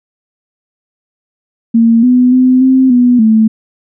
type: tone with pitch steps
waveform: sine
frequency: 229.4 / 249.8 / 255.4 / 261.5 / 245.8 / 220 Hz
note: A#3 / B3 / C4 / C4 / B3 / A3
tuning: -28 / +20 / -42 / -1 / -8 / 0 cents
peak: -4 dBFS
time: 1.74-3.48 s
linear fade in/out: 10 ms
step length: 290 ms
effects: none